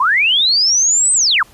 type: linear two-way sweep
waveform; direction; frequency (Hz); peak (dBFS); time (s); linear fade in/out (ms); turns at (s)
sine; up then down; 951 to 8290 to 951; -10; 0-1.43; 5; 1.13
effects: pink hiss -46 dBFS RMS until 1.53 s + resampled to 32000 Hz